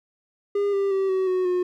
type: tone with pitch steps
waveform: triangle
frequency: 404.8 / 395.6 / 386.5 / 377.7 / 369.1 / 360.6 Hz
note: G#4 / G4 / G4 / F#4 / F#4 / F#4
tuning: -44 / +16 / -24 / +36 / -4 / -45 cents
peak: -18 dBFS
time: 0.55-1.63 s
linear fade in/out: 5 ms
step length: 180 ms
effects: none